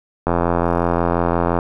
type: click train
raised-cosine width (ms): 1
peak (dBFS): -3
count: 114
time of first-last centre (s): 0.27-1.589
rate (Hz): 85.7
effects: none